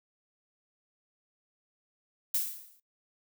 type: noise with exponential decay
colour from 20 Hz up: violet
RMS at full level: -26 dBFS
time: 2.34-2.8 s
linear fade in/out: 5 ms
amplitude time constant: 100 ms
effects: noise-tail reverb RT60 0.1 s tail -18 dB re dry